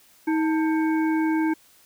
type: harmonic tone with a mistuned harmonic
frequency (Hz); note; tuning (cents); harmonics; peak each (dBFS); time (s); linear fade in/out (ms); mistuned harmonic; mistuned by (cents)
317.3; D#4; +34; 1 / 3 / 5 / 7; -20 / -30 / -34 / -37; 0.27-1.54; 10; 3; -110
effects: white hiss -56 dBFS RMS until 1.85 s